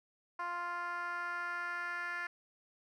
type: tone with band-pass filter sweep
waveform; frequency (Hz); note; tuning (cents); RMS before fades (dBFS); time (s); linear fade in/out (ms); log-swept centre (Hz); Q
10% pulse; 349.2; F4; 0; -39; 0.39-2.27; 5; 1100 to 1700; 2.8
effects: none